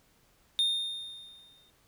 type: tone with exponential decay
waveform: triangle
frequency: 3654 Hz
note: A#7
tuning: 35 cents flat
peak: -21 dBFS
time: 0.59-1.7 s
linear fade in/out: 0 ms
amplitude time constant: 240 ms
effects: pink hiss -66 dBFS RMS until 1.87 s